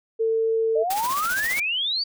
sine tone, 448.7 Hz, A4, 34 cents sharp, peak -19 dBFS, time 0.19-0.84 s, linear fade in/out 20 ms
sine exponential sweep, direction up, 587.3 to 4700 Hz, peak -22 dBFS, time 0.75-2.04 s, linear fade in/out 10 ms
white noise with tremolo, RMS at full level -29 dBFS, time 0.9-1.6 s, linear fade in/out 5 ms, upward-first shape sine, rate 15 Hz, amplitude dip 60%
effects none

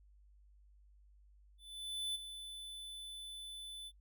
square tone with ADSR envelope, 3500 Hz, A7, 10 cents flat, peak -36 dBFS, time 1.58-3.92 s, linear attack 570 ms, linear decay 17 ms, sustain -10 dB, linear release 50 ms, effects noise-tail reverb RT60 0.1 s tail -21 dB re dry + added 50 Hz sine -61 dBFS peak until 4 s

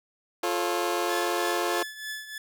20% pulse chord, F augmented, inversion none, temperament just, 349.2 / 436.5 / 545.7 Hz, F4 / A4 / C#5, 0 / -14 / -27 cents, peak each -23 / -26 / -27 dBFS, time 0.43-1.83 s, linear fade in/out 5 ms
sawtooth tone with tremolo, 1727 Hz, A6, 33 cents flat, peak -28 dBFS, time 1.09-2.38 s, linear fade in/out 2 ms, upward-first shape triangle, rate 3.2 Hz, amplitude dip 75%
effects none

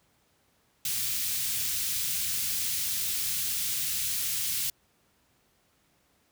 white band-stop noise, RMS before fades -30 dBFS, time 0.85-4.7 s, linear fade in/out 2 ms, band 130 to 2700 Hz, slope 12 dB/octave, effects pink hiss -68 dBFS RMS until 6.31 s + high-pass 60 Hz 12 dB/octave

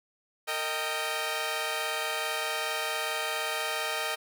10% pulse chord, Eb major, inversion second, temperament equal with one note detuned, 457.4 / 622.3 / 784 Hz, Bb4 / Eb5 / G5, -33 / 0 / 0 cents, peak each -27 / -24 / -27 dBFS, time 0.47-4.16 s, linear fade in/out 20 ms, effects none

